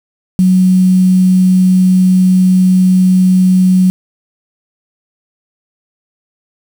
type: tone with quantisation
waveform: sine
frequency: 185 Hz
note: F#3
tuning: in tune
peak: -5 dBFS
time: 0.39-3.9 s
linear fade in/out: 0 ms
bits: 5
effects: none